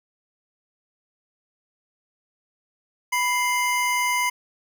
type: tone pair together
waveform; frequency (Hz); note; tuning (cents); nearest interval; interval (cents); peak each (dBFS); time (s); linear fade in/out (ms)
square; 987.8 / 2093; B5 / C7; 0 / 0; octave + minor second; 1300; -24; 3.12-4.3; 10
effects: none